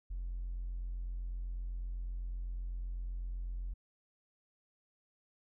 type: tone with hard clipping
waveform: sine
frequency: 43.97 Hz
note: F1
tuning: 13 cents sharp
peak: -37 dBFS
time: 0.1-3.74 s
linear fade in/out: 10 ms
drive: 1 dB
effects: none